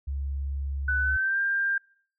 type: tone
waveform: sine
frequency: 69.3 Hz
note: C#2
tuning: in tune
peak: -28 dBFS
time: 0.07-1.17 s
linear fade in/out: 10 ms
type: tone with pitch glide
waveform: sine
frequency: 1495 to 1593.1 Hz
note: F#6 to G6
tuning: +17 to +28 cents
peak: -23 dBFS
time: 0.88-1.78 s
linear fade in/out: 5 ms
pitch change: +111 cents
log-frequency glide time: 1.01-1.39 s
effects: noise-tail reverb RT60 0.5 s tail -24 dB re dry